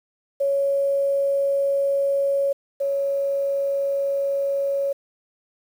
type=tone pair in turn; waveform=sine; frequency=556 / 556 Hz; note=C#5 / C#5; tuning=+5 / +5 cents; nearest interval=unison; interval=0 cents; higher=neither; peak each=-18 / -20 dBFS; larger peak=first; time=0.4-2.53 / 2.8-4.93 s; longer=neither; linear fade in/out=10 ms; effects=8-bit